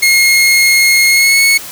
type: tone with pitch glide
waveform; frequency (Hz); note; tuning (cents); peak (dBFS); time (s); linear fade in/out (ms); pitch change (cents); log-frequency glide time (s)
sawtooth; 2153 to 2201; C7 to C#7; +49 to -13; -3; 0.02-1.58; 10; +38; 1.09-1.41
effects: white hiss -28 dBFS RMS until 1.71 s